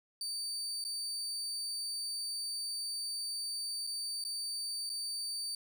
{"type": "tone with dropouts", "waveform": "30% pulse", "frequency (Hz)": 4606, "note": "D8", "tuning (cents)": -34, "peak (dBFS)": -33, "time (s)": [0.21, 5.55], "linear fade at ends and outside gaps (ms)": 2, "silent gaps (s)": [[0.841, 0.849], [3.868, 3.872], [4.24, 4.249], [4.894, 4.899]], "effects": []}